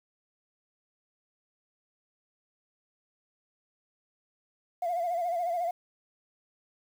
sine tone with vibrato, 694 Hz, F5, 11 cents flat, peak -26 dBFS, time 4.82-5.71 s, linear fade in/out 5 ms, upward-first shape sine, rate 14 Hz, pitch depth 72 cents each way, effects tanh soft clip ceiling -24 dBFS + 9-bit

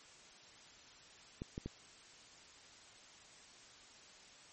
clicks, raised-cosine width 3 ms, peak -28 dBFS, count 3, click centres 1.419 / 1.579 / 1.66 s, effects white hiss -59 dBFS RMS until 4.52 s + MP3 32 kbps

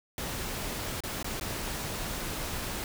pink noise with dropouts, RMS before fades -35 dBFS, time 0.18-2.84 s, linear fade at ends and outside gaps 1 ms, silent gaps 1.005-1.036 / 1.228-1.244 / 1.398-1.41 s, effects none

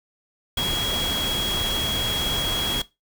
sine tone in noise, 3308 Hz, G#7, 8 cents flat, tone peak -23 dBFS, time 0.57-2.82 s, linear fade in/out 5 ms, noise pink, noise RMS -28 dBFS, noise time 0.57-2.82 s, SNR +2 dB, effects noise-tail reverb RT60 0.2 s tail -18 dB re dry

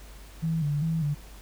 sine tone with vibrato, 154.1 Hz, D#3, 16 cents flat, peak -24 dBFS, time 0.42-1.15 s, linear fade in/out 20 ms, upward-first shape square, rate 2.5 Hz, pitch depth 92 cents each way, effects added 50 Hz sine -45 dBFS peak until 1.41 s + pink hiss -51 dBFS RMS until 1.41 s

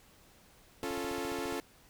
sawtooth chord, Db augmented, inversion none, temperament equal, 277.2 / 349.2 / 440 Hz, Db4 / F4 / A4, 0 / 0 / 0 cents, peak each -35 dBFS, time 0.83-1.6 s, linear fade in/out 0 ms
click train, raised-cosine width 5 ms, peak -37 dBFS, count 11, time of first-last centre 0.84-1.525 s, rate 14.6 Hz
effects pink hiss -61 dBFS RMS until 1.89 s

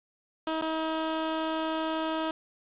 15% pulse tone with dropouts, 318.7 Hz, D#4, 42 cents sharp, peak -22 dBFS, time 0.47-2.31 s, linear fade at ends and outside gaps 2 ms, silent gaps 0.613-0.621 s, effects resampled to 8000 Hz + 8-bit

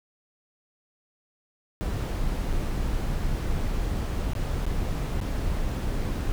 brown noise with dropouts, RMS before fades -27 dBFS, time 1.81-6.32 s, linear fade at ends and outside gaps 0 ms, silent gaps 2.528-2.534 / 4.334-4.352 / 4.655-4.665 / 5.203-5.213 s, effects none

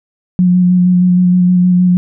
sine tone with vibrato, 180.1 Hz, F#3, 46 cents flat, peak -6 dBFS, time 0.39-1.97 s, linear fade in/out 0 ms, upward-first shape square, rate 6.4 Hz, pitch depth 14 cents each way, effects none

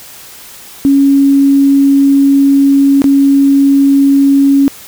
sine tone with dropouts, 277.2 Hz, C#4, in tune, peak -4 dBFS, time 0.85-4.68 s, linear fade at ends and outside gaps 0 ms, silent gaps 3.019-3.042 s, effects white hiss -33 dBFS RMS until 4.87 s

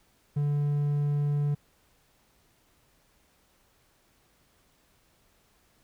triangle tone, 145.4 Hz, D3, 17 cents flat, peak -22 dBFS, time 0.36-1.55 s, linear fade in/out 10 ms, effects pink hiss -66 dBFS RMS until 5.83 s

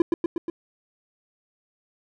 triangle tone with echo, 338.7 Hz, E4, 47 cents sharp, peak -12 dBFS, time 0-0.02 s, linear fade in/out 2 ms, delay 120 ms, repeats 4, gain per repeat -3 dB, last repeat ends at 0.5 s, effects none

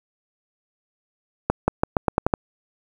accelerating click train, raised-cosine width 1 ms, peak -3 dBFS, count 8, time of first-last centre 1.5-2.338 s, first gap 180 ms, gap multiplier 0.86, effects 7-bit

